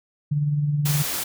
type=tone with tremolo; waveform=sine; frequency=146.83 Hz; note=D3; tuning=in tune; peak=-17 dBFS; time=0.31-1.03 s; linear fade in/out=10 ms; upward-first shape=triangle; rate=19 Hz; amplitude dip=50%
type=noise; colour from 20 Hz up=white; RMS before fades=-27 dBFS; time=0.85-1.24 s; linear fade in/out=10 ms
effects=none